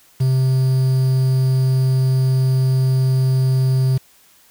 triangle tone with quantisation, 130.81 Hz, C3, in tune, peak -11 dBFS, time 0.2-3.98 s, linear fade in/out 10 ms, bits 6, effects white hiss -52 dBFS RMS until 4.5 s

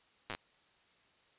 slowing click train, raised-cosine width 0.3 ms, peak -23 dBFS, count 6, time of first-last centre 0.3-0.35 s, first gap 8 ms, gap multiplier 1.11, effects white hiss -68 dBFS RMS until 1.38 s + resampled to 8000 Hz

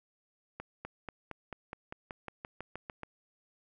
accelerating click train, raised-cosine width 0.5 ms, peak -25 dBFS, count 14, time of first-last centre 0.6-3.033 s, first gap 250 ms, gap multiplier 0.95, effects none

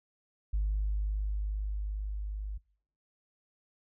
sine tone with level ramp, 51.2 Hz, G#1, 24 cents flat, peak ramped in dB -25 to -34 dBFS, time 0.53-2.58 s, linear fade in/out 10 ms, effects noise-tail reverb RT60 0.6 s tail -25 dB re dry + tanh soft clip ceiling -23 dBFS

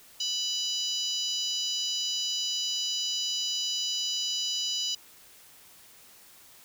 harmonic tone, 988 Hz, B5, in tune, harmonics 3 / 4 / 5 / 6 / 7, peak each -32 / -35 / -33 / -37 / -39 dBFS, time 0.2-4.95 s, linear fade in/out 5 ms, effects white hiss -54 dBFS RMS until 6.64 s

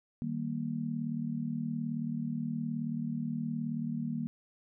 sine chord, Eb major, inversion none, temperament just, 155.56 / 194.45 / 233.3 Hz, Eb3 / G3 / Bb3, 0 / -14 / +2 cents, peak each -37 / -40 / -34 dBFS, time 0.22-4.27 s, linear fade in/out 0 ms, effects none

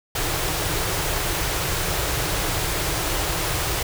pink band-stop noise, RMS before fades -24 dBFS, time 0.15-3.83 s, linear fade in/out 5 ms, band 180 to 290 Hz, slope 96 dB/octave, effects none

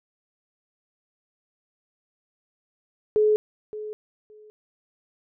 sine tone with echo, 426.1 Hz, G#4, 44 cents sharp, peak -16 dBFS, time 3.16-3.36 s, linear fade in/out 0 ms, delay 570 ms, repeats 2, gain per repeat -15 dB, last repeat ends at 4.5 s, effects none

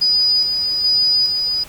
sine tone with tremolo, 4947 Hz, D#8, 11 cents flat, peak -12 dBFS, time 0.01-1.64 s, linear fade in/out 10 ms, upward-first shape square, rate 1.2 Hz, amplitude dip 40%, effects pink hiss -40 dBFS RMS until 1.68 s

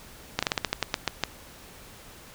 slowing click train, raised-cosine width 0.2 ms, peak -6 dBFS, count 11, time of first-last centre 0.39-1.237 s, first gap 36 ms, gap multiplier 1.18, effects pink hiss -48 dBFS RMS until 2.34 s

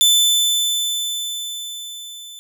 sawtooth tone with level ramp, 3520 Hz, A7, in tune, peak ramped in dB -7 to -32 dBFS, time 0.01-2.39 s, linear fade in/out 0 ms, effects none

